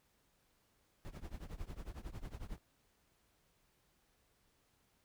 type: noise with tremolo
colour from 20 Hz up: brown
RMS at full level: -42 dBFS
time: 1.05-2.58 s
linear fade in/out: 0 ms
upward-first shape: triangle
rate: 11 Hz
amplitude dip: 100%
effects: pink hiss -75 dBFS RMS until 5.04 s